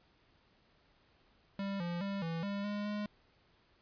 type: tone with pitch steps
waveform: square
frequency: 197.6 / 172.9 / 198.1 / 165.3 / 200.5 / 205.9 / 208 Hz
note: G3 / F3 / G3 / E3 / G3 / G#3 / G#3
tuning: +14 / -17 / +18 / +5 / +39 / -15 / +3 cents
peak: -36 dBFS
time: 1.59-3.06 s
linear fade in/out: 2 ms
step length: 210 ms
effects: pink hiss -69 dBFS RMS until 3.81 s + resampled to 11025 Hz